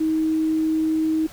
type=tone; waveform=sine; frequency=316.3 Hz; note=D#4; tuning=29 cents sharp; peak=-18 dBFS; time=0-1.27 s; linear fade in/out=10 ms; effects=pink hiss -44 dBFS RMS until 1.32 s